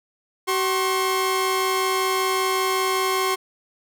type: tone pair together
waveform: sawtooth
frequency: 379.4 / 1073 Hz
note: F#4 / C6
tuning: +43 / +43 cents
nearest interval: octave + tritone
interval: 1800 cents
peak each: -19 dBFS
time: 0.47-3.36 s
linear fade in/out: 20 ms
effects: none